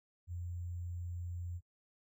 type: tone with sample-and-hold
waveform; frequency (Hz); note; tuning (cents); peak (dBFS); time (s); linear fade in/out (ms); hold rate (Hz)
sine; 87.31; F2; 0; -39; 0.27-1.61; 50; 7350
effects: noise-tail reverb RT60 0.1 s tail -20 dB re dry